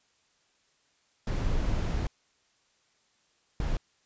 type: noise bursts at uneven times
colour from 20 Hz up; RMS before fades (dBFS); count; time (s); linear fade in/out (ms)
brown; -28; 2; 1.27-2.07 / 3.6-3.77; 2
effects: white hiss -69 dBFS RMS until 4.05 s + resampled to 16000 Hz